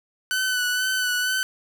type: tone with vibrato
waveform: sawtooth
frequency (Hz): 1500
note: F#6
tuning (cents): +23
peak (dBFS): -18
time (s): 0.31-1.43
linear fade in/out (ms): 0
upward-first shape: sine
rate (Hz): 2.1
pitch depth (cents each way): 29
effects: none